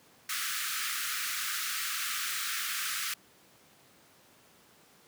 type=high-pass noise; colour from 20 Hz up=pink; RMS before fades=-34 dBFS; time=0.29-3.14 s; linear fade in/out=5 ms; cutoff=1200 Hz; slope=96 dB/octave; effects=pink hiss -60 dBFS RMS until 5.07 s + high-pass 150 Hz 12 dB/octave